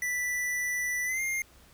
square tone with pitch glide, 1975.5 to 2117 Hz, B6 to C7, 0 to +20 cents, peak -29 dBFS, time 0.02-1.42 s, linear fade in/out 2 ms, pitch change +120 cents, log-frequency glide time 1.05-1.21 s, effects added 63 Hz sine -60 dBFS peak until 1.73 s + pink hiss -58 dBFS RMS until 1.73 s

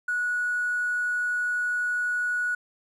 triangle tone with hard clipping, 1464 Hz, F#6, 19 cents flat, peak -24 dBFS, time 0.08-2.55 s, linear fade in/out 5 ms, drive 3 dB, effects none

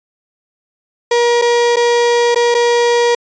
35% pulse tone with dropouts, 476.1 Hz, A#4, 37 cents sharp, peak -8 dBFS, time 1.11-3.15 s, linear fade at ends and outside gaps 5 ms, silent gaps 1.416-1.42 / 1.76-1.767 / 2.347-2.358 / 2.544-2.548 s, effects resampled to 16000 Hz

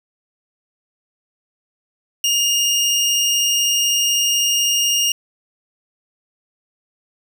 25% pulse tone, 2836 Hz, F7, 26 cents sharp, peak -11 dBFS, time 2.24-5.12 s, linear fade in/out 2 ms, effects none

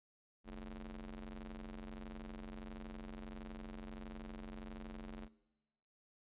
sawtooth ring-modulated tone, 92.5 Hz, F#2, in tune, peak -40 dBFS, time 0.44-5.29 s, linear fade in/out 50 ms, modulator 128 Hz, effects noise-tail reverb RT60 1.0 s tail -20 dB re dry + resampled to 8000 Hz

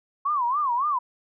sine tone with vibrato, 1070 Hz, C6, 38 cents sharp, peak -21 dBFS, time 0.25-0.99 s, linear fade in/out 10 ms, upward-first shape sine, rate 3.6 Hz, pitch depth 220 cents each way, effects none

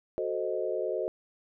sine chord, F# diminished seventh, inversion none, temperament equal with one note detuned, 370 / 440 / 521.1 / 622.3 Hz, F#4 / A4 / C5 / Eb5, 0 / 0 / -7 / 0 cents, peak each -34 dBFS, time 0.18-1.08 s, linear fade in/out 0 ms, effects none

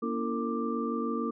sine tone cluster, 235.1 / 281.8 / 332.8 / 453.6 / 1180 Hz, A#3 / C#4 / E4 / A#4 / D6, +15 / +29 / +17 / -47 / +8 cents, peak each -32 / -37 / -37 / -35 / -36 dBFS, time 0.02-1.31 s, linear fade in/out 10 ms, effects none

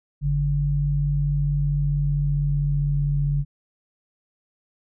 sine tone pair together, 47.82 / 143.3 Hz, G1 / D3, -42 / -42 cents, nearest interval octave + perfect fifth, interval 1900 cents, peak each -25 / -20 dBFS, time 0.21-3.45 s, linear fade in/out 50 ms, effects none

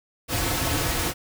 pink noise with comb filter, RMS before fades -25 dBFS, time 0.28-1.14 s, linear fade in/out 50 ms, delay 5 ms, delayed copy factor -0.6, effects none

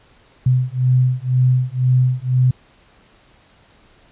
sine beating tone pair, 126.3 / 128.3 Hz, B2 / C3, +39 / -34 cents, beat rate 2 Hz, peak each -16 dBFS, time 0.46-2.51 s, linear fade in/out 5 ms, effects pink hiss -52 dBFS RMS until 4.11 s + resampled to 8000 Hz

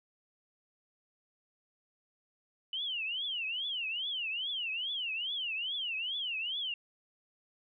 sine tone with vibrato, 2960 Hz, F#7, in tune, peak -33 dBFS, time 2.73-6.74 s, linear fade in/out 2 ms, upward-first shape triangle, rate 2.4 Hz, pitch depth 290 cents each way, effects none

